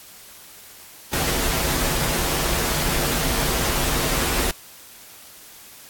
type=noise with comb filter; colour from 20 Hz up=pink; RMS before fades=-22 dBFS; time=1.13-4.51 s; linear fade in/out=2 ms; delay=9.9 ms; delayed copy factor=-0.55; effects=white hiss -44 dBFS RMS until 5.89 s + AAC 64 kbps